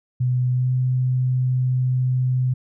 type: tone with pitch glide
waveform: sine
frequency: 125.6 to 127.57 Hz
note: B2 to C3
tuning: +30 to -43 cents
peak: -17 dBFS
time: 0.2-2.54 s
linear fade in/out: 10 ms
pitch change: +27 cents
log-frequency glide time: 0.52-0.7 s
effects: none